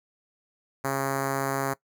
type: tone with notch filter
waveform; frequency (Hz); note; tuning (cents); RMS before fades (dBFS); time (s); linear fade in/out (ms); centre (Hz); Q
5% pulse; 136.5; C#3; -26; -28; 0.84-1.74; 10; 3500; 0.81
effects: noise-tail reverb RT60 0.1 s tail -20 dB re dry